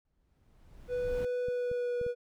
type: noise with exponential growth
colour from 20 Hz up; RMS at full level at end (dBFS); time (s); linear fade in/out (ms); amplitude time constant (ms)
brown; -37; 0.05-1.25; 1; 260
type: tone with pitch glide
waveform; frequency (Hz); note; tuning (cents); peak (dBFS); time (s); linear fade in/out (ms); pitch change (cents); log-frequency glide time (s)
triangle; 493.9 to 485.4; B4 to B4; 0 to -30; -28; 0.88-2.15; 50; -30; 1.41-1.99
type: clicks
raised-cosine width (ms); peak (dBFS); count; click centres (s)
5; -32; 5; 1.215 / 1.485 / 1.715 / 2.014 / 2.065
effects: none